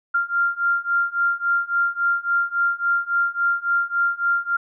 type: beating tone pair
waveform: sine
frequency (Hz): 1390 / 1393.6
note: F6 / F6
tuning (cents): -9 / -4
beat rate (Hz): 3.6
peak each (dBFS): -22 / -21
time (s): 0.14-4.57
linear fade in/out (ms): 10
effects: none